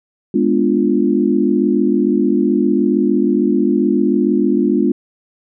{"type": "chord", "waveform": "sine", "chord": "G# diminished seventh", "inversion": "none", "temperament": "equal", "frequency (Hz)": [207.7, 246.9, 293.7, 349.2], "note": ["G#3", "B3", "D4", "F4"], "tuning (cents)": [0, 0, 0, 0], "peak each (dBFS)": -17, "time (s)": [0.34, 4.92], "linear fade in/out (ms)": 5, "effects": []}